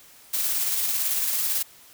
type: noise with tremolo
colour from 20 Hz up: blue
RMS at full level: -24 dBFS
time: 0.33-1.63 s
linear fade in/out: 10 ms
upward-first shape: square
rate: 18 Hz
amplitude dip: 25%
effects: white hiss -51 dBFS RMS until 1.93 s